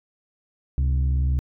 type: tone pair together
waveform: sine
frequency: 68.87 / 130 Hz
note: C#2 / C3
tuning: -11 / -11 cents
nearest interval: major seventh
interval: 1100 cents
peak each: -17 / -24 dBFS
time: 0.78-1.39 s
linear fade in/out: 0 ms
effects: tanh soft clip ceiling -16 dBFS